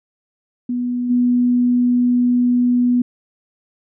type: tone with level steps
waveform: sine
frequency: 245.3 Hz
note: B3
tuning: 12 cents flat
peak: -18 / -12 dBFS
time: 0.69-3.02 s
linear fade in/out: 5 ms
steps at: 1.09 s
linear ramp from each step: 20 ms
effects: none